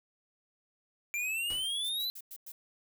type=exponential sweep; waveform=square; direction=up; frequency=2349 to 4067 Hz; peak=-32 dBFS; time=1.14-2.1 s; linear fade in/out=0 ms
type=noise with exponential decay; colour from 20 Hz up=pink; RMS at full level=-43 dBFS; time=1.5-1.79 s; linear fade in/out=1 ms; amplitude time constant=62 ms
type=noise bursts; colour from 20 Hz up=violet; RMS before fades=-45 dBFS; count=5; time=1.84-2.52 s; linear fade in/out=5 ms; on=56 ms; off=100 ms
effects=none